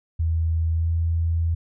sine tone with pitch glide, 81.6 to 82.98 Hz, E2 to E2, -17 to +12 cents, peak -19 dBFS, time 0.19-1.55 s, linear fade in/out 10 ms, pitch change +29 cents, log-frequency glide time 0.74-0.89 s, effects none

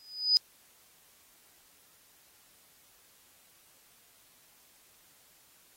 sine tone with exponential growth, 4978 Hz, D#8, in tune, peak -17 dBFS, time 0-0.37 s, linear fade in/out 0 ms, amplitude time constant 80 ms, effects white hiss -62 dBFS RMS until 5.76 s + AAC 48 kbps

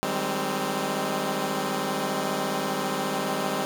10% pulse chord, Ab major seventh, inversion second, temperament equal with one note detuned, 155.56 / 192.85 / 207.7 / 261.6 Hz, Eb3 / G3 / Ab3 / C4, 0 / -28 / 0 / 0 cents, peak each -26 / -22 / -24 / -22 dBFS, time 0.03-3.65 s, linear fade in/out 0 ms, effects none

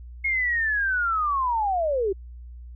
sine linear sweep, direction down, 2172 to 368.3 Hz, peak -21 dBFS, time 0.24-2.13 s, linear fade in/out 10 ms, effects added 60 Hz sine -38 dBFS peak until 2.75 s

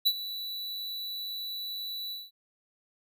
square tone with ADSR envelope, 3951 Hz, B7, in tune, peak -20 dBFS, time 0.05-2.31 s, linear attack 18 ms, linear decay 56 ms, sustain -15 dB, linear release 200 ms, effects none

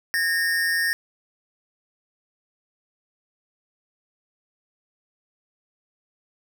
square tone pair together, 1663 / 1833 Hz, G#6 / A#6, +2 / -30 cents, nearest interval major second, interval 168 cents, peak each -28 / -22 dBFS, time 0.14-0.93 s, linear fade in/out 0 ms, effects none

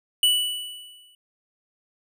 square tone with exponential decay, 2960 Hz, F#7, in tune, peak -15 dBFS, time 0.23-1.15 s, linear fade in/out 2 ms, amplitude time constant 200 ms, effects none

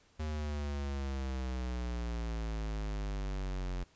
square exponential sweep, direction down, 77.78 to 44.76 Hz, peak -35 dBFS, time 0.19-3.84 s, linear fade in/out 10 ms, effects pink hiss -66 dBFS RMS until 3.95 s + resampled to 16000 Hz

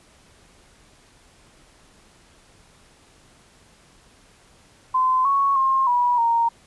sine tone with pitch steps, 1029 / 1108 / 1066 / 973 / 929 Hz, C6 / C#6 / C6 / B5 / A#5, -29 / -1 / +32 / -26 / -6 cents, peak -16 dBFS, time 4.94-6.49 s, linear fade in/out 10 ms, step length 310 ms, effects pink hiss -54 dBFS RMS until 6.66 s + resampled to 24000 Hz

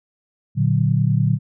sine chord, Bb augmented, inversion none, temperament equal, 116.54 / 146.83 / 185 Hz, Bb2 / D3 / F#3, 0 / 0 / 0 cents, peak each -18 / -18 / -22 dBFS, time 0.55-1.39 s, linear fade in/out 50 ms, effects none

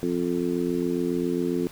harmonic tone, 87.31 Hz, F2, in tune, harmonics 2 / 3 / 4 / 5, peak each -31 / -27 / -27 / -31 dBFS, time 0.03-1.67 s, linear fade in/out 0 ms, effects pink hiss -46 dBFS RMS until 1.71 s

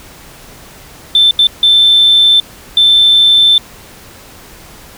sine tone bursts at uneven times, 3544 Hz, A7, 12 cents sharp, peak -3 dBFS, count 4, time 1.15-1.31 / 1.39-1.47 / 1.63-2.4 / 2.77-3.58 s, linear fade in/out 2 ms, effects tanh soft clip ceiling 0 dBFS + pink hiss -36 dBFS RMS until 4.97 s

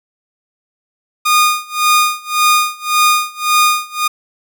sawtooth tone with tremolo, 1225 Hz, D#6, 27 cents flat, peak -4 dBFS, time 1.25-4.08 s, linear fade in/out 10 ms, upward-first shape sine, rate 1.8 Hz, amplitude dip 95%, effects none

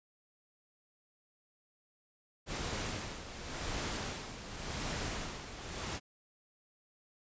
pink noise with tremolo, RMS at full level -37 dBFS, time 2.46-6 s, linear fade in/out 50 ms, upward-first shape sine, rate 0.9 Hz, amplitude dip 65%, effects resampled to 16000 Hz

